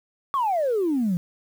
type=exponential sweep; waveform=sine; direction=down; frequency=1148 to 167.2 Hz; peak=-19 dBFS; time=0.34-1.17 s; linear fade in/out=0 ms; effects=tanh soft clip ceiling -16 dBFS + 8-bit